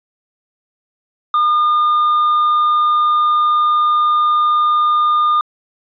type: tone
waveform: triangle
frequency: 1213 Hz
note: D#6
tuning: 44 cents flat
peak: -9 dBFS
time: 1.34-5.41 s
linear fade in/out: 2 ms
effects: resampled to 11025 Hz